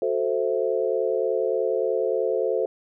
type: chord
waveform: sine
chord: F# half-diminished seventh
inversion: none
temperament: equal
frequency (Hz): 370 / 440 / 523.3 / 659.3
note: F#4 / A4 / C5 / E5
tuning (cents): 0 / 0 / 0 / 0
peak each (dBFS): -28 / -25 / -25 / -31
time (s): 0.02-2.66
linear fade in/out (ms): 2
effects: none